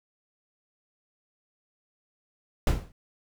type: noise with exponential decay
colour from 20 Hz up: brown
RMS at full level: -17 dBFS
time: 2.67-2.92 s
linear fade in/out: 2 ms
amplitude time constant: 54 ms
effects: none